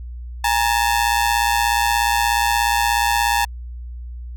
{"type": "ring-modulated tone", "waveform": "sawtooth", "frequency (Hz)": 880, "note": "A5", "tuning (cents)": 0, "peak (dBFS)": -9, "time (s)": [0.44, 3.45], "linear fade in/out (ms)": 5, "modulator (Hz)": 58.4, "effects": ["added 60 Hz sine -29 dBFS peak until 4.36 s"]}